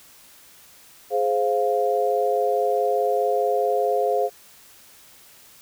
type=chord; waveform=sine; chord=F minor; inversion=first; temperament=just; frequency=419.1 / 523.8 / 698.5 Hz; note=Ab4 / C5 / F5; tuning=+16 / +2 / 0 cents; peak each=-23 dBFS; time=1.1-4.3 s; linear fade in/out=50 ms; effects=white hiss -50 dBFS RMS until 5.61 s